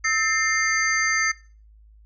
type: tone cluster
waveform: sine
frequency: 1302 / 1799 / 2106 / 4723 / 6270 Hz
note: E6 / A6 / C7 / D8 / G8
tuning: -22 / +38 / +11 / +9 / -1 cents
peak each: -28 / -24 / -24 / -33 / -28 dBFS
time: 0.04-1.32 s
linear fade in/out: 10 ms
effects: noise-tail reverb RT60 0.4 s tail -20 dB re dry + added 53 Hz sine -48 dBFS peak until 2.05 s